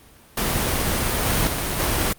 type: noise with level steps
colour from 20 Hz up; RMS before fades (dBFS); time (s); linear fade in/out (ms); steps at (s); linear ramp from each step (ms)
pink; -22 / -20 / -24 / -21; 0.37-2.13; 5; 1.25 / 1.47 / 1.79; 2
effects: pink hiss -50 dBFS RMS until 2.18 s + Opus 32 kbps